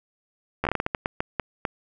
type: slowing click train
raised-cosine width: 0.5 ms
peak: -9 dBFS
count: 13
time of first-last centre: 0.64-1.652 s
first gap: 12 ms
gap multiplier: 1.32
effects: none